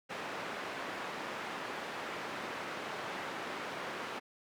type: band-pass noise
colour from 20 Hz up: white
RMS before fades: -41 dBFS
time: 0.09-4.2 s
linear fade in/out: 20 ms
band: 200 to 1700 Hz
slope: 12 dB/octave
effects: none